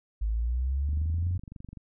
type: exponential sweep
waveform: sine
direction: up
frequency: 51.91 to 92.5 Hz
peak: -25 dBFS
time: 0.21-1.38 s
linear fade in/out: 10 ms
type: click train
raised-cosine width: 5 ms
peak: -30 dBFS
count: 22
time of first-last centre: 0.89-1.772 s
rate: 23.8 Hz
effects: none